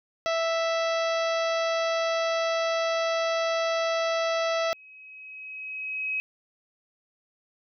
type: harmonic tone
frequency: 659.3 Hz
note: E5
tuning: in tune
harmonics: 1 / 2 / 3 / 4 / 5 / 6 / 7 / 8 / 9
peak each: -25 / -31 / -35 / -37 / -39 / -41 / -42 / -43 / -44 dBFS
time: 0.26-4.73 s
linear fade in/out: 0 ms
type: tone with exponential growth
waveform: sine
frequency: 2546 Hz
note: D#7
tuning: 39 cents sharp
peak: -25 dBFS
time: 3.76-6.2 s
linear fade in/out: 0 ms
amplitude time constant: 530 ms
effects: none